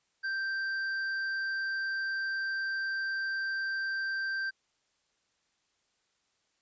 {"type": "tone with tanh clipping", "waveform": "sine", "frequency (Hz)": 1568, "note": "G6", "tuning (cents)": 0, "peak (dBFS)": -32, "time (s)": [0.23, 4.51], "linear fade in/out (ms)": 20, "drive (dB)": 8, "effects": ["white hiss -75 dBFS RMS until 6.61 s", "resampled to 16000 Hz"]}